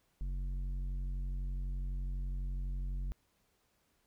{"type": "tone with tanh clipping", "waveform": "sine", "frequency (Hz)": 46, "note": "F#1", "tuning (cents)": -9, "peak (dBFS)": -36, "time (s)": [0.21, 3.12], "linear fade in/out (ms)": 0, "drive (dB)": 9, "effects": ["pink hiss -75 dBFS RMS until 4.06 s"]}